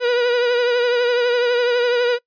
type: tone with vibrato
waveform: 45% pulse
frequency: 485.6 Hz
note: B4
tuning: 29 cents flat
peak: -15 dBFS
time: 0-2.19 s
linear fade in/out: 50 ms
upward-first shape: triangle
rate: 12 Hz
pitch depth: 48 cents each way
effects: noise-tail reverb RT60 0.1 s tail -23 dB re dry + resampled to 11025 Hz